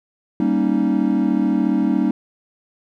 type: chord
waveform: triangle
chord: Eb dominant seventh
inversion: first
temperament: equal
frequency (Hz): 196 / 233.1 / 277.2 / 311.1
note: G3 / Bb3 / Db4 / Eb4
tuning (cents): 0 / 0 / 0 / 0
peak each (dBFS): -19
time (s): 0.4-2.11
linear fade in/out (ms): 2
effects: none